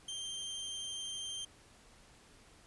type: tone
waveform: sawtooth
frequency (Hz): 3156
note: G7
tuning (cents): +11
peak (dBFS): -36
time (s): 0.08-1.45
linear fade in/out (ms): 5
effects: pink hiss -61 dBFS RMS until 2.66 s + resampled to 24000 Hz